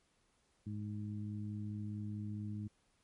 harmonic tone, 104.6 Hz, G#2, 13 cents sharp, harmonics 1 / 2 / 3, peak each -41 / -43 / -51 dBFS, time 0.66-2.68 s, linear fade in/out 10 ms, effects pink hiss -75 dBFS RMS until 3.03 s + MP3 48 kbps

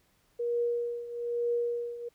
sine tone with tremolo, 475.5 Hz, A#4, 34 cents sharp, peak -25 dBFS, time 0.39-2.09 s, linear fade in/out 10 ms, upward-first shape triangle, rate 1.1 Hz, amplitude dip 80%, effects pink hiss -69 dBFS RMS until 2.14 s

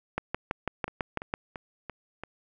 two click trains, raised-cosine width 0.5 ms, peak -22 / -13 dBFS, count 5 / 8, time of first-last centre 0.88-2.236 / 0.18-1.339 s, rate 2.95 / 6.04 Hz, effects none

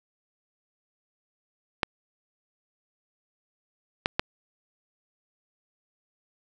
clicks, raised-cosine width 0.3 ms, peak -6 dBFS, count 3, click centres 1.832 / 4.059 / 4.195 s, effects none

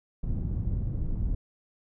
pink low-pass noise, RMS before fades -29 dBFS, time 0.23-1.35 s, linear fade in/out 2 ms, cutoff 140 Hz, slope 12 dB/octave, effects none

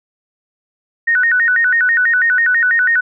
sine tone with vibrato, 1661.2 Hz, G#6, in tune, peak -10 dBFS, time 1.07-3.01 s, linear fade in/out 10 ms, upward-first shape square, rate 6.1 Hz, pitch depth 190 cents each way, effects none

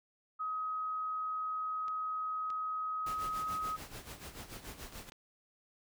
sine tone, 1265 Hz, D#6, 28 cents sharp, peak -34 dBFS, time 0.39-3.77 s, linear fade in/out 20 ms
clicks, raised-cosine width 0.2 ms, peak -35 dBFS, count 6, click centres 1.882 / 2.503 / 4.83 / 4.925 / 5.089 / 5.121 s
pink noise with tremolo, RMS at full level -45 dBFS, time 3.06-5.1 s, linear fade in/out 5 ms, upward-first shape sine, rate 6.9 Hz, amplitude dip 70%
effects none

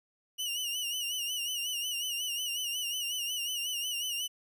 sawtooth tone with vibrato, 2900 Hz, F#7, 35 cents flat, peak -29 dBFS, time 0.38-4.28 s, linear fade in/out 20 ms, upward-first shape sine, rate 5.5 Hz, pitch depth 78 cents each way, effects none

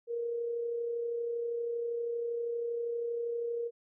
sine tone with amplitude modulation, 469.9 Hz, A#4, 14 cents sharp, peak -30 dBFS, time 0.07-3.71 s, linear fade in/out 50 ms, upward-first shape sine, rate 32.6 Hz, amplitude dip 35%, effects none

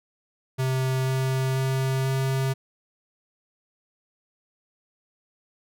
square tone with pitch steps, 130.9 / 131.73 / 132.57 / 133.42 Hz, C3 / C3 / C3 / C3, +1 / +12 / +23 / +34 cents, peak -23 dBFS, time 0.58-2.54 s, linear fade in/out 20 ms, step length 490 ms, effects none

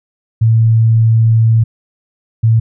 sine tone pair in turn, 112.9 / 112.9 Hz, A2 / A2, +45 / +45 cents, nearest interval unison, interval 0 cents, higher neither, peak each -6 dBFS, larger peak neither, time 0.41-1.64 / 2.43-2.6 s, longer first, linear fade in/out 10 ms, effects none

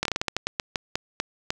slowing click train, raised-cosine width 0.2 ms, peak -7 dBFS, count 14, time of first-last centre 0.03-1.505 s, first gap 23 ms, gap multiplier 1.24, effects none

